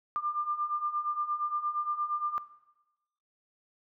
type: beating tone pair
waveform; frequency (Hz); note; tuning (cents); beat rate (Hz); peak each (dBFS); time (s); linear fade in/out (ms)
sine; 1191 / 1199.6; D6 / D6; +24 / +36; 8.6; -32 / -32; 0.16-2.38; 0
effects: noise-tail reverb RT60 1.0 s tail -18 dB re dry